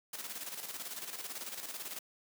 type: noise with tremolo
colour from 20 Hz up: white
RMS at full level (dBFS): -41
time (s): 0.13-1.99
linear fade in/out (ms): 5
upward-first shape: square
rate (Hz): 18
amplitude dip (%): 55
effects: high-pass 200 Hz 12 dB/octave